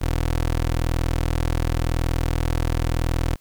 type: tone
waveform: 20% pulse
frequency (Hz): 40.93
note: E1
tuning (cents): -12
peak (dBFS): -15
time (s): 0.01-3.36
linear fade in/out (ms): 10
effects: white hiss -60 dBFS RMS until 3.4 s